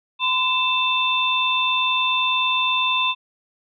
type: tone cluster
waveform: sine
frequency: 1019 / 2648 / 3570 Hz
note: C6 / E7 / A7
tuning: -46 / +7 / +24 cents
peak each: -22 dBFS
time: 0.19-3.15 s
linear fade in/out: 50 ms
effects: none